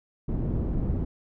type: low-pass noise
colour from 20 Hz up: pink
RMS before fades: -27 dBFS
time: 0.28-1.05 s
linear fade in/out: 10 ms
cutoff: 280 Hz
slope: 12 dB/octave
effects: none